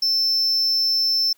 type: tone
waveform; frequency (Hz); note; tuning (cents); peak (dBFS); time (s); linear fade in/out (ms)
triangle; 5320; E8; +15; -16; 0.02-1.33; 5
effects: white hiss -61 dBFS RMS until 1.37 s + high-pass 100 Hz 12 dB/octave